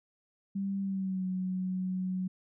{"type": "tone with pitch glide", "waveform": "sine", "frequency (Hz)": [196.3, 185.28], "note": ["G3", "F#3"], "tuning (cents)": [3, 3], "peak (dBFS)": -30, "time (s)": [0.55, 2.28], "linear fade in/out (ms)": 10, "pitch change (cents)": -100, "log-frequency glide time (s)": [0.81, 1.26], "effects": []}